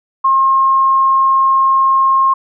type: tone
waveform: sine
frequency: 1071 Hz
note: C6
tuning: 40 cents sharp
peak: -8 dBFS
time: 0.24-2.34 s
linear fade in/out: 10 ms
effects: none